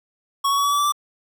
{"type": "tone with pitch steps", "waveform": "square", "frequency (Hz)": [1108.7, 1119, 1129.4, 1139.9, 1150.5, 1161.1, 1171.9], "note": ["C#6", "C#6", "C#6", "C#6", "D6", "D6", "D6"], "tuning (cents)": [0, 16, 32, 48, -36, -20, -4], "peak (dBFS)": -18, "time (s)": [0.44, 0.923], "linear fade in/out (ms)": 10, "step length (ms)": 69, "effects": []}